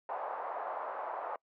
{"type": "band-pass noise", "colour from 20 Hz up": "white", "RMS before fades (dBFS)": -39, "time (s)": [0.09, 1.36], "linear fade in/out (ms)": 2, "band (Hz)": [590, 1000], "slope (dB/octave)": 24, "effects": ["noise-tail reverb RT60 0.1 s tail -26 dB re dry"]}